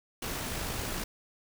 pink noise with amplitude modulation, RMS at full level -34 dBFS, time 0.22-1.04 s, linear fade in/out 5 ms, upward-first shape sine, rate 54.2 Hz, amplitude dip 25%, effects none

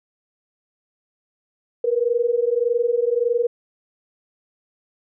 sine tone pair together, 466 / 487.7 Hz, A#4 / B4, -1 / -22 cents, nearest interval minor second, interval 79 cents, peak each -20 dBFS, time 1.84-3.47 s, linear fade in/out 5 ms, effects none

